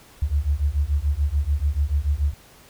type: beating tone pair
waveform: sine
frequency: 69 / 75.9 Hz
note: C#2 / D#2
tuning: -7 / -42 cents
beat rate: 6.9 Hz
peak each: -22 dBFS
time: 0.22-2.34 s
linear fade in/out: 5 ms
effects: pink hiss -50 dBFS RMS until 2.69 s

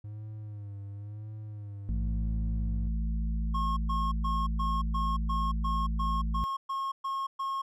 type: tone with vibrato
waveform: triangle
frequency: 103.83 Hz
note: G#2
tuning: in tune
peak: -36 dBFS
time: 0.04-2.88 s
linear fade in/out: 5 ms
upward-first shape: sine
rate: 0.96 Hz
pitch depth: 64 cents each way
type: harmonic tone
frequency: 55 Hz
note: A1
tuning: in tune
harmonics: 1 / 3 / 4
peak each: -28 / -38 / -40 dBFS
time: 1.89-6.44 s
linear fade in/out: 0 ms
type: tone bursts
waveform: triangle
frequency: 1083 Hz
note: C#6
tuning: 41 cents flat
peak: -28 dBFS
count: 12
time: 3.54-7.62 s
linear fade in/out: 10 ms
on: 230 ms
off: 120 ms
effects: none

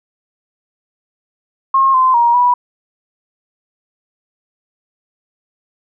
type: tone with pitch steps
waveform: sine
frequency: 1075 / 1034 / 945 / 979 Hz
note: C6 / C6 / A#5 / B5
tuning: +47 / -21 / +23 / -15 cents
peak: -8 dBFS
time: 1.74-2.54 s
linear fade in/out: 5 ms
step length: 200 ms
effects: none

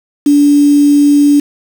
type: tone with quantisation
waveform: sine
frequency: 289 Hz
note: D4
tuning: 28 cents flat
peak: -4 dBFS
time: 0.26-1.4 s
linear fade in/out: 5 ms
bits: 4
effects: none

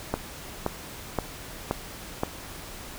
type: click train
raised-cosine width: 1 ms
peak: -10 dBFS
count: 5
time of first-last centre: 0.14-2.234 s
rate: 1.91 Hz
effects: pink hiss -41 dBFS RMS until 2.98 s

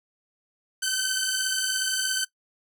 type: beating tone pair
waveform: 10% pulse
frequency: 1522 / 1539 Hz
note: F#6 / G6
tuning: +48 / -32 cents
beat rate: 17 Hz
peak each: -20 / -18 dBFS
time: 0.82-2.25 s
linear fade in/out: 10 ms
effects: noise-tail reverb RT60 0.1 s tail -19 dB re dry

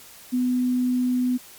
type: tone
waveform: sine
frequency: 250 Hz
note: B3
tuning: 21 cents sharp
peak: -19 dBFS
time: 0.32-1.38 s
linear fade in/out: 20 ms
effects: white hiss -46 dBFS RMS until 1.58 s + MP3 96 kbps

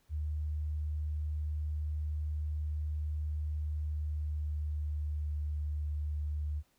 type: tone with pitch glide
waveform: sine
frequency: 75.8 to 74.71 Hz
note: D#2 to D2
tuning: -45 to +30 cents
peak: -32 dBFS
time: 0.09-6.63 s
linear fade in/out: 50 ms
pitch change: -25 cents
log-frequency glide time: 3.76-5.36 s
effects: pink hiss -72 dBFS RMS until 6.78 s

